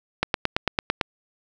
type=click train; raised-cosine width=0.3 ms; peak=-4 dBFS; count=8; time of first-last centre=0.23-1.012 s; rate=8.95 Hz; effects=none